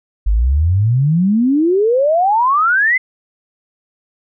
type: exponential sweep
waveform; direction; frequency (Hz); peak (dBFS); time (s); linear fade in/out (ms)
sine; up; 47.91 to 2093; -10; 0.26-2.98; 10
effects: none